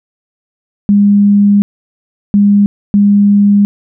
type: tone bursts at uneven times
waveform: sine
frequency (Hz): 203.1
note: G#3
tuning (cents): -38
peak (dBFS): -4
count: 3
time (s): 0.89-1.62 / 2.34-2.66 / 2.94-3.65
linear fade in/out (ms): 0
effects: none